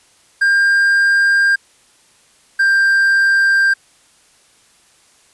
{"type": "tone pair in turn", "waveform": "triangle", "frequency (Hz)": [1600, 1585.3], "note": ["G6", "G6"], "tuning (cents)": [35, 19], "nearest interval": "unison", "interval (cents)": 16, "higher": "first", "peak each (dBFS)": -8, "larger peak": "neither", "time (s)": [[0.41, 1.56], [2.59, 3.74]], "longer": "neither", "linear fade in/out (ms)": 10, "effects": ["white hiss -52 dBFS RMS until 5.33 s", "resampled to 24000 Hz"]}